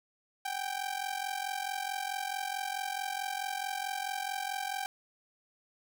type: ring-modulated tone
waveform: sawtooth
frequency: 783 Hz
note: G5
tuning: 2 cents flat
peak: -27 dBFS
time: 0.45-4.86 s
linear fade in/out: 0 ms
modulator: 22.3 Hz
effects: 11-bit